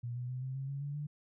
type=tone with pitch steps; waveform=sine; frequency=120 / 123.59 / 127.28 / 131.09 / 135.01 / 139.04 / 143.2 / 147.48 Hz; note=B2 / B2 / C3 / C3 / C#3 / C#3 / D3 / D3; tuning=-49 / +2 / -47 / +4 / -45 / +6 / -43 / +8 cents; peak=-36 dBFS; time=0.03-1.07 s; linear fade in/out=10 ms; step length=130 ms; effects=none